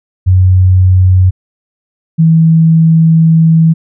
sine tone pair in turn, 92.5 / 162.36 Hz, F#2 / E3, 0 / -26 cents, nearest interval minor seventh, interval 974 cents, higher second, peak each -3 dBFS, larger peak neither, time 0.26-1.31 / 2.18-3.74 s, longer second, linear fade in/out 20 ms, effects none

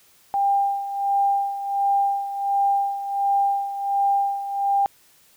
sine tone with tremolo, 797 Hz, G5, 28 cents sharp, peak -16 dBFS, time 0.34-4.86 s, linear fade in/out 0 ms, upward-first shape sine, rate 1.4 Hz, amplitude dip 70%, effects white hiss -56 dBFS RMS until 5.36 s

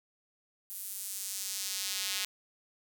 square tone with high-pass filter sweep, 98 Hz, G2, in tune, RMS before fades -37 dBFS, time 0.7-2.25 s, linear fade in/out 0 ms, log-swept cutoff 12000 to 3100 Hz, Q 1, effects none

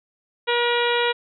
harmonic tone, 478.4 Hz, A#4, 45 cents sharp, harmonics 1 / 2 / 3 / 4 / 5 / 6 / 7 / 8, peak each -22 / -25 / -27 / -28 / -29 / -30 / -30 / -31 dBFS, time 0.47-1.13 s, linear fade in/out 20 ms, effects none

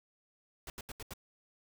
pink noise bursts, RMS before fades -44 dBFS, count 5, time 0.67-1.136 s, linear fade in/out 2 ms, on 30 ms, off 79 ms, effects none

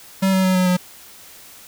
square tone with pitch steps, 191.7 / 188.95 / 186.24 / 183.57 / 180.94 Hz, G3 / F#3 / F#3 / F#3 / F#3, -38 / +37 / +12 / -13 / -38 cents, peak -15 dBFS, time 0.22-0.77 s, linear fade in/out 10 ms, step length 110 ms, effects white hiss -43 dBFS RMS until 1.67 s

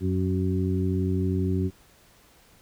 harmonic tone with a mistuned harmonic, 92.5 Hz, F#2, in tune, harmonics 1 / 2 / 3 / 4, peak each -25 / -28 / -30 / -31 dBFS, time 0-1.71 s, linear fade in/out 50 ms, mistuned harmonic 4, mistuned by +21 cents, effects pink hiss -57 dBFS RMS until 2.61 s

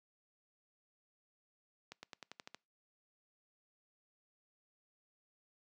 accelerating click train, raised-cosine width 0.2 ms, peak -30 dBFS, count 8, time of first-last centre 1.92-2.546 s, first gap 110 ms, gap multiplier 0.93, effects noise-tail reverb RT60 0.3 s tail -25 dB re dry + high-pass 150 Hz 12 dB/octave

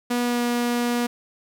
sawtooth tone with pitch glide, 242.7 to 240.5 Hz, B3 to B3, -30 to -46 cents, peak -17 dBFS, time 0.1-1.07 s, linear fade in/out 10 ms, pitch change -16 cents, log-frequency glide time 0.22-0.42 s, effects none

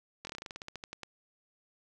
slowing click train, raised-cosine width 0.2 ms, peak -24 dBFS, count 16, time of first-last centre 0.25-1.033 s, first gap 21 ms, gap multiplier 1.12, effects none

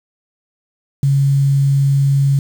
sine tone with quantisation, 138.59 Hz, C#3, in tune, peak -10 dBFS, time 1.03-2.39 s, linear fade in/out 2 ms, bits 6, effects none

